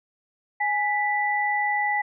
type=tone pair together; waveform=sine; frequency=830.6 / 1975.5 Hz; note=G#5 / B6; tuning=0 / 0 cents; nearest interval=octave + minor third; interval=1500 cents; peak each=-24 dBFS; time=0.6-2.02 s; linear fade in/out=10 ms; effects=none